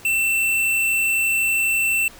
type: tone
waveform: square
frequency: 2682 Hz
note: E7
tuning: 29 cents sharp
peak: -18 dBFS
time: 0.05-2.08 s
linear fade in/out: 2 ms
effects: pink hiss -44 dBFS RMS until 2.19 s